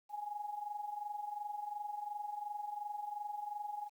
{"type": "tone with amplitude modulation", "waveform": "sine", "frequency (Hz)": 830.6, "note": "G#5", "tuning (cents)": 0, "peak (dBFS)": -36, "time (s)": [0.09, 3.9], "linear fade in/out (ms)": 50, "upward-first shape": "sine", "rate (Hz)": 22.8, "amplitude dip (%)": 70, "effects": ["11-bit"]}